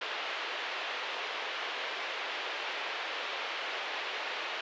white band-pass noise, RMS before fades -37 dBFS, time 0.01-4.61 s, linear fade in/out 5 ms, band 410 to 3300 Hz, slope 24 dB/octave, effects resampled to 16000 Hz

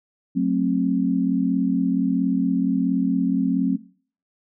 sine chord, F# diminished, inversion none, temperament just, 185 / 222 / 266.4 Hz, F#3 / A3 / C4, 0 / +16 / +31 cents, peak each -22 / -26 / -21 dBFS, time 0.35-3.77 s, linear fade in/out 20 ms, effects noise-tail reverb RT60 0.5 s tail -21 dB re dry

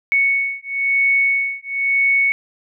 sine beating tone pair, 2217 / 2218 Hz, C#7 / C#7, 0 / 0 cents, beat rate 1 Hz, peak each -18 dBFS, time 0.12-2.32 s, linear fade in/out 0 ms, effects none

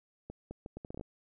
accelerating click train, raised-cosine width 2 ms, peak -29 dBFS, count 10, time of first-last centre 0.3-1.011 s, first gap 210 ms, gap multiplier 0.72, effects none

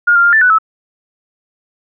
sine tone with pitch steps, 1422 / 1391 / 1403 / 1765 / 1486 / 1302 Hz, F6 / F6 / F6 / A6 / F#6 / E6, +31 / -7 / +8 / +5 / +7 / -22 cents, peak -6 dBFS, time 0.07-0.586 s, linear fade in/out 10 ms, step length 86 ms, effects none

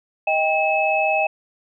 sine tone cluster, 628 / 792 / 2587 Hz, D#5 / G5 / E7, +16 / +18 / -33 cents, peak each -21 dBFS, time 0.27-1.27 s, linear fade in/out 5 ms, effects none

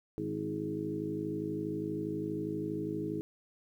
harmonic tone with a mistuned harmonic, 52.4 Hz, G#1, 16 cents sharp, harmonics 2 / 3 / 4 / 5 / 6 / 7 / 8, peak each -46 / -41 / -44 / -46 / -36 / -47 / -39 dBFS, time 0.18-3.21 s, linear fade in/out 0 ms, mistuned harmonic 6, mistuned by +26 cents, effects 11-bit

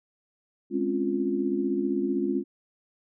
sine chord, Db major seventh, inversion second, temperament equal, 207.7 / 261.6 / 277.2 / 349.2 Hz, Ab3 / C4 / Db4 / F4, 0 / 0 / 0 / 0 cents, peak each -31 / -31 / -29 / -28 dBFS, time 0.7-2.44 s, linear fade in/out 50 ms, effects none

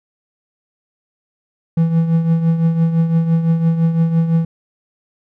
triangle tone with tremolo, 164.81 Hz, E3, in tune, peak -7 dBFS, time 1.77-4.45 s, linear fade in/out 5 ms, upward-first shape triangle, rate 5.9 Hz, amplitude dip 65%, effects none

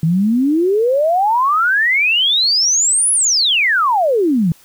sine exponential two-way sweep, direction up then down, 154.8 to 10548 to 154.8 Hz, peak -11 dBFS, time 0.03-4.52 s, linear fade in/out 2 ms, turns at 3.12 s, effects white hiss -48 dBFS RMS until 4.64 s

